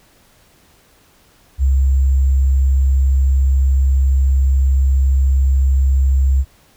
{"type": "tone with sample-and-hold", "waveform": "sine", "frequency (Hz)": 67, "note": "C2", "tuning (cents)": 42, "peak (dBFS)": -10, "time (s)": [1.58, 6.45], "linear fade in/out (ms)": 50, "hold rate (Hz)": 7350, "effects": ["pink hiss -52 dBFS RMS until 6.76 s"]}